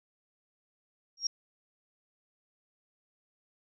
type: tone with exponential growth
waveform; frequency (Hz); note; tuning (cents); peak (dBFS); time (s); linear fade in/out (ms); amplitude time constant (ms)
sine; 5588; F8; 0; -23; 1.17-1.27; 5; 21
effects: none